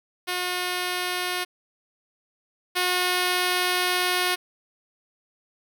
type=tone pair in turn; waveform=5% pulse; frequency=360 / 361.6 Hz; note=F#4 / F#4; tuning=-47 / -40 cents; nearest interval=unison; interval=7 cents; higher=second; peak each=-14 / -10 dBFS; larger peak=second; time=0.27-1.45 / 2.75-4.36 s; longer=second; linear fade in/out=20 ms; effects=none